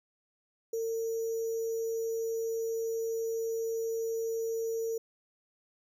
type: tone with sample-and-hold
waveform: sine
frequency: 453.9 Hz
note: A#4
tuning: 46 cents flat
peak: -30 dBFS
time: 0.73-4.98 s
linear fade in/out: 5 ms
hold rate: 6300 Hz
effects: none

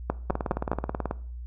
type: two click trains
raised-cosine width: 1 ms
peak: -10 / -14 dBFS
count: 4 / 16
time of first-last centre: 0.1-0.716 / 0.3-1.111 s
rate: 4.87 / 18.5 Hz
effects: noise-tail reverb RT60 0.5 s tail -19 dB re dry + added 60 Hz sine -35 dBFS peak until 1.46 s

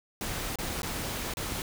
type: noise with dropouts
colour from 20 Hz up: pink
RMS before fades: -34 dBFS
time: 0.21-1.62 s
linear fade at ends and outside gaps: 1 ms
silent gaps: 0.557-0.586 / 0.82-0.831 / 1.338-1.37 s
effects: none

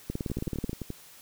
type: two click trains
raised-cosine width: 3 ms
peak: -21 / -18 dBFS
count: 8 / 12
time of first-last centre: 0.3-0.903 / 0.1-0.695 s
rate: 11.6 / 18.5 Hz
effects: white hiss -52 dBFS RMS until 1.21 s

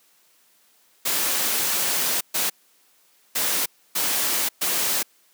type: noise bursts at uneven times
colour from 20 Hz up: white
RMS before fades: -23 dBFS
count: 5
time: 1.05-2.21 / 2.34-2.5 / 3.35-3.66 / 3.95-4.49 / 4.61-5.03 s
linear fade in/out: 10 ms
effects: white hiss -60 dBFS RMS until 5.33 s + high-pass 200 Hz 12 dB/octave

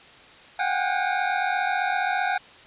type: tone cluster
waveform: 25% pulse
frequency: 725 / 760 / 808 Hz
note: F#5 / F#5 / G#5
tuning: -35 / +46 / -48 cents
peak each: -23 dBFS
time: 0.59-2.38 s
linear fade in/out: 5 ms
effects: white hiss -48 dBFS RMS until 2.66 s + resampled to 8000 Hz

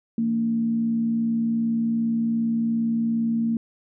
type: tone with frequency modulation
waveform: sine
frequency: 228.5 Hz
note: A#3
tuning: 34 cents flat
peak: -20 dBFS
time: 0.18-3.57 s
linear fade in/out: 2 ms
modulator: 62.6 Hz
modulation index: 0.3
effects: none

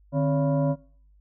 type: tone with frequency modulation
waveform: sine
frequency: 150 Hz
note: D3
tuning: 37 cents sharp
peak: -20 dBFS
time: 0.12-0.76 s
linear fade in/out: 50 ms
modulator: 417 Hz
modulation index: 1.1
effects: noise-tail reverb RT60 0.6 s tail -24 dB re dry + added 50 Hz sine -54 dBFS peak until 1.2 s

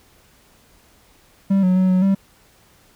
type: tone with pitch steps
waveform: triangle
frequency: 195.3 / 183.7 / 186.3 / 184.5 / 194.8 Hz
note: G3 / F#3 / F#3 / F#3 / G3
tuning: -6 / -12 / +12 / -5 / -11 cents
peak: -11 dBFS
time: 1.5-2.15 s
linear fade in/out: 10 ms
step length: 130 ms
effects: pink hiss -54 dBFS RMS until 2.95 s

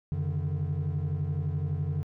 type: tone cluster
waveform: triangle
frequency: 90.9 / 140.9 / 152.7 Hz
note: F#2 / C#3 / D#3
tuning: -30 / +29 / -32 cents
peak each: -29 dBFS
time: 0.12-2.03 s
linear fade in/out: 0 ms
effects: tanh soft clip ceiling -21 dBFS

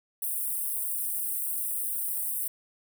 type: high-pass noise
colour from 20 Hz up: white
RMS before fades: -31 dBFS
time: 0.22-2.48 s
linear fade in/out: 5 ms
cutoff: 8500 Hz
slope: 96 dB/octave
effects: none

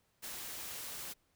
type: noise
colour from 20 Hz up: white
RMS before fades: -44 dBFS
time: 0.22-1.14 s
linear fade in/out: 20 ms
effects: pink hiss -75 dBFS RMS until 1.35 s

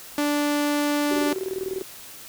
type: tone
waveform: sawtooth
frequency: 292.6 Hz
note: D4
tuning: 6 cents flat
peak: -17 dBFS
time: 0.18-1.33 s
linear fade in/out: 2 ms
type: tone with tremolo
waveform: sine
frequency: 379.1 Hz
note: F#4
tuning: 42 cents sharp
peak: -24 dBFS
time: 1.11-1.82 s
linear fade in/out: 2 ms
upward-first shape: square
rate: 20 Hz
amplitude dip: 75%
effects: white hiss -42 dBFS RMS until 2.28 s

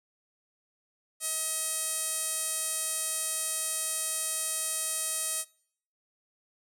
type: tone with band-pass filter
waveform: sawtooth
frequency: 636 Hz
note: D#5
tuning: 38 cents sharp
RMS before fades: -32 dBFS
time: 1.2-5.45 s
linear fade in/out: 50 ms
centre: 9400 Hz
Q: 2.8
effects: noise-tail reverb RT60 0.6 s tail -23 dB re dry

